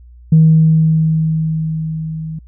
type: tone with level ramp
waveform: sine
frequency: 159 Hz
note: D#3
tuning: 38 cents sharp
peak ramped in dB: -3 to -22 dBFS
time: 0.32-2.39 s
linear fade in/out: 5 ms
effects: tanh soft clip ceiling 0 dBFS + added 60 Hz sine -37 dBFS peak until 2.47 s